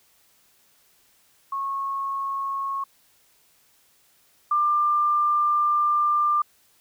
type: tone pair in turn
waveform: sine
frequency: 1096 / 1191.8 Hz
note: C#6 / D6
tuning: -20 / +25 cents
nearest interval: minor second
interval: 145 cents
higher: second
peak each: -25 / -18 dBFS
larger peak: second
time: 1.52-2.84 / 4.51-6.42 s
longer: second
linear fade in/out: 5 ms
effects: white hiss -61 dBFS RMS until 6.8 s